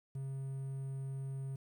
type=tone with quantisation; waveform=triangle; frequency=135.1 Hz; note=C#3; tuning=44 cents flat; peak=-36 dBFS; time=0.15-1.56 s; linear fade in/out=5 ms; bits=11; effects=none